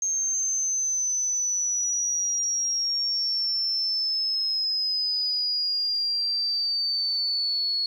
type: exponential sweep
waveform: sine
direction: down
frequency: 6410 to 4361 Hz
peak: -23 dBFS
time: 0.02-7.86 s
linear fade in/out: 2 ms
effects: 9-bit